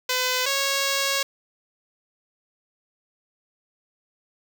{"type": "tone pair in turn", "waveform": "5% pulse", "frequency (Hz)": [506, 550.7], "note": ["B4", "C#5"], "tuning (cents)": [42, -11], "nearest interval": "minor second", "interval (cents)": 147, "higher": "second", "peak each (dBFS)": -10, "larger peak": "neither", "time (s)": [[0.09, 0.46], [0.46, 1.23]], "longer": "second", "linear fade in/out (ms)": 5, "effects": []}